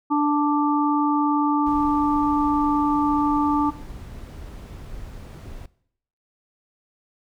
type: harmonic tone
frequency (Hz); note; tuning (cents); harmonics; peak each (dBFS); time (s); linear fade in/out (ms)
293.7; D4; 0; 1 / 3 / 4; -19 / -23 / -25; 0.1-3.71; 20
type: noise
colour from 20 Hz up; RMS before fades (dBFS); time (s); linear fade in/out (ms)
brown; -37; 1.66-5.66; 5
effects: noise-tail reverb RT60 0.7 s tail -20 dB re dry